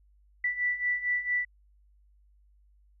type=beating tone pair; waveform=sine; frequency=1966 / 1970.4 Hz; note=B6 / B6; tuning=-8 / -5 cents; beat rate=4.4 Hz; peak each=-32 / -28 dBFS; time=0.44-1.45 s; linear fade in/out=5 ms; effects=added 50 Hz sine -59 dBFS peak until 3 s